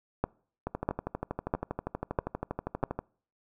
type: two click trains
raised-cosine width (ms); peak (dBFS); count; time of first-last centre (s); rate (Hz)
1; -18 / -12; 30 / 5; 0.67-2.99 / 0.24-2.837; 12.5 / 1.54
effects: noise-tail reverb RT60 0.5 s tail -26 dB re dry